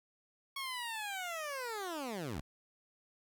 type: linear sweep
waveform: 15% pulse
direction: down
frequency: 1109 to 56.4 Hz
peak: -32 dBFS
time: 0.56-2.41 s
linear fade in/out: 5 ms
effects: 11-bit